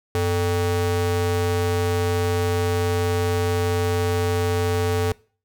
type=ring-modulated tone; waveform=square; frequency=172.4 Hz; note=F3; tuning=22 cents flat; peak=-17 dBFS; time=0.15-5.12 s; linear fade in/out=0 ms; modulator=267 Hz; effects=noise-tail reverb RT60 0.4 s tail -22 dB re dry